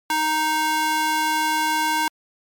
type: tone with high-pass filter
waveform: square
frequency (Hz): 311.1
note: D#4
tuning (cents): 0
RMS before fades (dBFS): -21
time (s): 0.1-2.08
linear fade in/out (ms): 2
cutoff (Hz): 820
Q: 1.4
effects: MP3 96 kbps